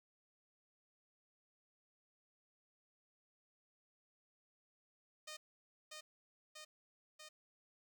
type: tone with echo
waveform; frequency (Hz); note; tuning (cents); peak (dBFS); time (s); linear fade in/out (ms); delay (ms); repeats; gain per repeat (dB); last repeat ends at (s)
5% pulse; 615; D#5; -20; -36; 5.27-5.37; 10; 640; 3; -2; 7.29
effects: none